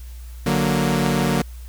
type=chord; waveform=sawtooth; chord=D augmented; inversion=none; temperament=equal; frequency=146.83 / 185 / 233.1 Hz; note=D3 / F#3 / A#3; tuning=0 / 0 / 0 cents; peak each=-18 dBFS; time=0.46-1.42 s; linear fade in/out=5 ms; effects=added 60 Hz sine -33 dBFS peak until 1.68 s + white hiss -50 dBFS RMS until 1.68 s